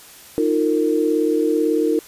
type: chord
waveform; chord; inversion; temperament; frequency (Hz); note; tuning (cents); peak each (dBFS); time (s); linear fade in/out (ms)
sine; Eb suspended second; none; equal with one note detuned; 311.1 / 349.2 / 456.8; Eb4 / F4 / Bb4; 0 / 0 / -35; -19 / -22 / -19; 0.38-1.99; 0
effects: white hiss -43 dBFS RMS until 2.07 s + resampled to 32000 Hz